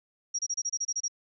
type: tone bursts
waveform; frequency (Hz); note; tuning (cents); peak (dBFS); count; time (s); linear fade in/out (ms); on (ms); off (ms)
sine; 5680; F8; +28; -27; 10; 0.34-1.082; 10; 49; 28
effects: none